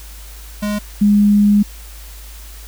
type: tone pair in turn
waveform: square / sine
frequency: 207.7 / 205.8 Hz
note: G#3 / G#3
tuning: 0 / -16 cents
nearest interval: unison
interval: 16 cents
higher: first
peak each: -18 / -8 dBFS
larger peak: second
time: 0.62-0.79 / 1.01-1.63 s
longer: second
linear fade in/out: 10 ms
effects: added 52 Hz sine -33 dBFS peak until 2.67 s + white hiss -40 dBFS RMS until 2.67 s